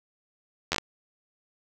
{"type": "slowing click train", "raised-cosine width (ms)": 0.2, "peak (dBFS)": -8, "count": 5, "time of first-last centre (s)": [0.72, 0.783], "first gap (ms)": 11, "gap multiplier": 1.24, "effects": []}